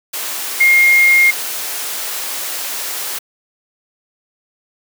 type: tone in noise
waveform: sine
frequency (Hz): 2134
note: C7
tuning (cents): +34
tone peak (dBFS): -7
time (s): 0.6-1.31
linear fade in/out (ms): 10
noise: white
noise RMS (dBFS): -23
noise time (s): 0.13-3.19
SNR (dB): +13
effects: high-pass 400 Hz 12 dB/octave